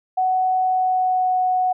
sine tone with pitch glide, 745 to 738.1 Hz, F#5 to F#5, +12 to -4 cents, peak -16 dBFS, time 0.17-1.73 s, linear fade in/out 10 ms, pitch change -16 cents, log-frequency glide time 0.6-1.4 s, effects none

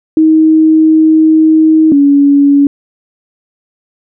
sine tone pair in turn, 315.8 / 283 Hz, D#4 / C#4, +26 / +36 cents, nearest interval major second, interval 190 cents, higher first, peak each -3 dBFS, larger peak neither, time 0.17-1.92 / 1.92-2.67 s, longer first, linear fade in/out 2 ms, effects none

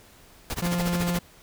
pink noise with tremolo, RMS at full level -29 dBFS, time 0.5-1.18 s, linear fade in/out 0 ms, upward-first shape sine, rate 14 Hz, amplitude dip 100%
45% pulse tone, 174.61 Hz, F3, in tune, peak -24 dBFS, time 0.62-1.19 s, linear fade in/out 5 ms
effects pink hiss -53 dBFS RMS until 1.42 s

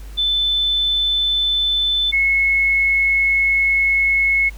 sine tone pair in turn, 3520 / 2185 Hz, A7 / C#7, 0 / -26 cents, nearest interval minor sixth, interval 826 cents, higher first, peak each -15 / -13 dBFS, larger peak second, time 0.17-2.12 / 2.12-4.5 s, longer second, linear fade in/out 20 ms, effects added 50 Hz sine -31 dBFS peak until 4.57 s + pink hiss -46 dBFS RMS until 4.57 s

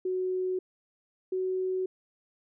sine tone pair in turn, 370 / 373 Hz, F#4 / F#4, 0 / +14 cents, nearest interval unison, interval 14 cents, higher second, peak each -27 dBFS, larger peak neither, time 0.05-0.59 / 1.32-1.86 s, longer neither, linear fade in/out 5 ms, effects none

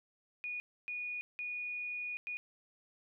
sine tone bursts at uneven times, 2457 Hz, D#7, 22 cents flat, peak -37 dBFS, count 4, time 0.44-0.6 / 0.88-1.21 / 1.39-2.17 / 2.27-2.37 s, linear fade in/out 0 ms, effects none

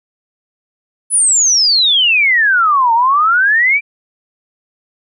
sine exponential two-way sweep, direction down then up, 10350 to 895 to 2383 Hz, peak -8 dBFS, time 1.1-3.81 s, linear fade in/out 50 ms, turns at 2.93 s, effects none

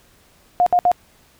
sine tone bursts, 713 Hz, F5, 36 cents sharp, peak -11 dBFS, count 3, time 0.6-0.916 s, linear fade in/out 0 ms, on 64 ms, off 62 ms, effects pink hiss -54 dBFS RMS until 1.39 s

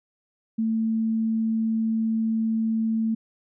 sine tone, 223.1 Hz, A3, 24 cents sharp, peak -21 dBFS, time 0.58-3.15 s, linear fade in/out 10 ms, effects none

